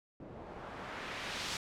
white noise with low-pass filter sweep, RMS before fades -43 dBFS, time 0.2-1.57 s, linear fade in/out 2 ms, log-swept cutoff 420 to 5300 Hz, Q 0.89, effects none

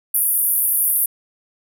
white band-pass noise, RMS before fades -18 dBFS, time 0.14-1.06 s, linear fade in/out 5 ms, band 9700 to 15000 Hz, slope 96 dB/octave, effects none

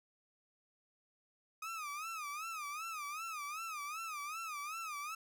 30% pulse tone with vibrato, 1244.5 Hz, D#6, in tune, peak -38 dBFS, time 1.62-5.15 s, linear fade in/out 5 ms, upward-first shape sine, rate 2.6 Hz, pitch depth 140 cents each way, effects none

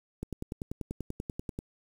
click train, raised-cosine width 3 ms, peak -22 dBFS, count 15, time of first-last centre 0.23-1.589 s, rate 10.3 Hz, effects 8-bit

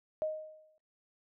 sine tone with exponential decay, 622.3 Hz, D#5, in tune, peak -28 dBFS, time 0.22-0.78 s, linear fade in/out 0 ms, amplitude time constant 120 ms, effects noise-tail reverb RT60 0.3 s tail -23 dB re dry

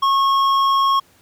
sine tone with hard clipping, 1092 Hz, C#6, 26 cents flat, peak -15 dBFS, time 0.02-1 s, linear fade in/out 10 ms, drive 8 dB, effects pink hiss -54 dBFS RMS until 1.21 s + high-pass 80 Hz 12 dB/octave

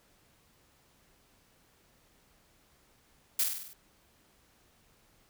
blue noise with echo, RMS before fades -27 dBFS, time 3.39-3.44 s, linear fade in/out 5 ms, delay 49 ms, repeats 6, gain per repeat -4 dB, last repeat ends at 3.734 s, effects pink hiss -66 dBFS RMS until 5.29 s

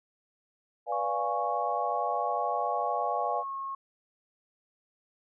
sine chord, B diminished seventh, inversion none, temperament equal with one note detuned, 493.9 / 587.3 / 698.5 / 826.8 Hz, B4 / D5 / F5 / Ab5, 0 / 0 / 0 / -8 cents, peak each -36 / -35 / -32 / -32 dBFS, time 0.86-3.44 s, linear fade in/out 50 ms
sine tone with pitch glide, 1106 to 1087 Hz, C#6 to C#6, -4 to -34 cents, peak -33 dBFS, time 0.92-3.75 s, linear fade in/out 5 ms, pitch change -30 cents, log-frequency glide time 3.19-3.56 s
effects none

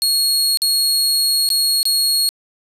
sawtooth tone with dropouts, 4311 Hz, C#8, 49 cents flat, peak -11 dBFS, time 0.02-2.29 s, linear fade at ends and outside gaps 0 ms, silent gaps 0.573-0.619 / 1.49-1.502 / 1.83-1.854 s, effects resampled to 32000 Hz + 7-bit

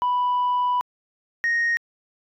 sine tone pair in turn, 987.8 / 1864.7 Hz, B5 / A#6, 0 / 0 cents, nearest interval major seventh, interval 1100 cents, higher second, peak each -17 dBFS, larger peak neither, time 0.02-0.81 / 1.44-1.77 s, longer first, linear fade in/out 0 ms, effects tanh soft clip ceiling -17 dBFS

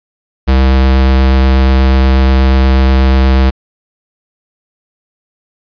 square tone with vibrato, 65.8 Hz, C2, 10 cents sharp, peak -6 dBFS, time 0.47-3.51 s, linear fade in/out 20 ms, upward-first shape sine, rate 8.3 Hz, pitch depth 10 cents each way, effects resampled to 11025 Hz + 8-bit

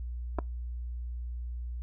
clicks, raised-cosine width 1 ms, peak -18 dBFS, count 2, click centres 0.386 / 0.389 s, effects noise-tail reverb RT60 0.2 s tail -25 dB re dry + added 60 Hz sine -34 dBFS peak until 1.82 s

